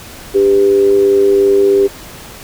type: tone with amplitude modulation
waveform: sine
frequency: 397 Hz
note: G4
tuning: 22 cents sharp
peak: -4 dBFS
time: 0.34-1.88 s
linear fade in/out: 20 ms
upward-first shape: sine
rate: 103 Hz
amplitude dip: 55%
effects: pink hiss -33 dBFS RMS until 2.43 s